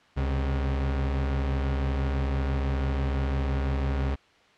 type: tone pair together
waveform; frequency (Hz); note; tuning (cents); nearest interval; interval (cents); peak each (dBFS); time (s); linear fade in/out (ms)
40% pulse; 68.39 / 130.8; C#2 / C3; -23 / 0; major seventh; 1123; -24 / -34; 0.16-4.16; 20
effects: white hiss -58 dBFS RMS until 4.57 s + low-pass 3000 Hz 12 dB/octave